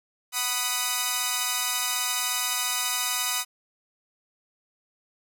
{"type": "chord", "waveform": "5% pulse", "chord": "B major", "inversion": "second", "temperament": "equal with one note detuned", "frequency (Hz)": [743.8, 987.8, 1244.5], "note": ["F#5", "B5", "D#6"], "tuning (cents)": [9, 0, 0], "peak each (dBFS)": [-21, -17, -16], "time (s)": [0.32, 3.45], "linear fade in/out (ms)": 50, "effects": []}